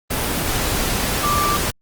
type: tone in noise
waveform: sine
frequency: 1174.7 Hz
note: D6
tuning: in tune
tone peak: -18 dBFS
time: 1.23-1.57 s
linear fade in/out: 10 ms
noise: pink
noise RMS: -21 dBFS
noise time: 0.1-1.71 s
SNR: 0 dB
effects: Opus 24 kbps